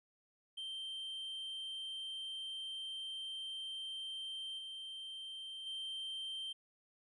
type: tone with level steps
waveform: triangle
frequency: 3136 Hz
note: G7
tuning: in tune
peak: -40 / -43 / -39 dBFS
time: 0.57-6.53 s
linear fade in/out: 10 ms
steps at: 4.58 / 5.66 s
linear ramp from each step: 10 ms
effects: resampled to 24000 Hz